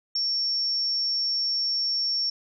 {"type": "tone", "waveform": "sine", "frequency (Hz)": 5470, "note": "F8", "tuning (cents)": -37, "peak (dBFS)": -23, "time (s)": [0.15, 2.3], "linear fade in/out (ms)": 5, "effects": []}